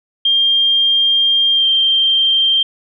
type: tone with pitch glide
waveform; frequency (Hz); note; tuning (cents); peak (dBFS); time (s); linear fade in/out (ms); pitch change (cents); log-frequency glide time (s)
sine; 3200 to 3163; G7 to G7; +35 to +15; -10; 0.25-2.63; 5; -20; 1.53-1.66
effects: none